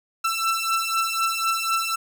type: beating tone pair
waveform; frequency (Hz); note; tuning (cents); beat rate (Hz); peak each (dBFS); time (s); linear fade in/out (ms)
sawtooth; 1333 / 1337; E6 / E6; +19 / +24; 4; -21; 0.24-1.96; 10
effects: none